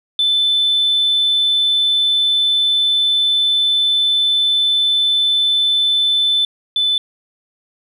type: tone pair in turn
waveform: sine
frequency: 3520 / 3507 Hz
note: A7 / A7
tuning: 0 / -6 cents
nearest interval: unison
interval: 6 cents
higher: first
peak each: -11 / -12 dBFS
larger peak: first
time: 0.19-6.45 / 6.76-6.98 s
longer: first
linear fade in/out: 2 ms
effects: tanh soft clip ceiling -8 dBFS